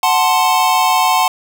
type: chord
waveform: square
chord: F# diminished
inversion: none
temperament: equal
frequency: 740 / 880 / 1046.5 Hz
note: F#5 / A5 / C6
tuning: 0 / 0 / 0 cents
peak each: -16 dBFS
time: 0.03-1.28 s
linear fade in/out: 2 ms
effects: none